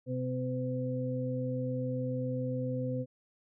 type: harmonic tone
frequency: 127.2 Hz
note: C3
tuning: 48 cents flat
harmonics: 1 / 2 / 4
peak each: -34 / -36 / -36 dBFS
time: 0.06-3.06 s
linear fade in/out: 50 ms
effects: none